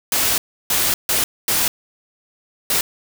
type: noise bursts at uneven times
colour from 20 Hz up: white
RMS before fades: -18 dBFS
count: 5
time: 0.12-0.38 / 0.7-0.94 / 1.09-1.24 / 1.48-1.68 / 2.7-2.81 s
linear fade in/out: 2 ms
effects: none